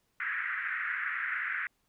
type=band-pass noise; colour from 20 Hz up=white; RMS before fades=-34 dBFS; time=0.2-1.67 s; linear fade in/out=2 ms; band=1400 to 2000 Hz; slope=48 dB/octave; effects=pink hiss -75 dBFS RMS until 1.88 s